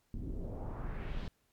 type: noise with low-pass filter sweep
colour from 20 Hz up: brown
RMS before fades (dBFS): -39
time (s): 0.14-1.28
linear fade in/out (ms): 2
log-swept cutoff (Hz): 220 to 4400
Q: 1.8
effects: pink hiss -75 dBFS RMS until 1.52 s + MP3 96 kbps